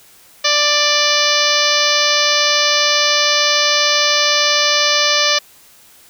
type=harmonic tone with a mistuned harmonic; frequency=589 Hz; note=D5; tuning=5 cents sharp; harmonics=1 / 2 / 3 / 4 / 5 / 6 / 7 / 8 / 9 / 10; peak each=-21 / -21 / -21 / -21 / -21 / -21 / -21 / -21 / -21 / -21 dBFS; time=0.44-5.39 s; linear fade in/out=10 ms; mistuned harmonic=10; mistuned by=+24 cents; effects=white hiss -46 dBFS RMS until 6.09 s